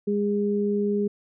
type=tone pair together; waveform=sine; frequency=204.7 / 409.4 Hz; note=G#3 / G#4; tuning=-25 / -25 cents; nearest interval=octave; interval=1200 cents; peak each=-24 dBFS; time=0.07-1.08 s; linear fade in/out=10 ms; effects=none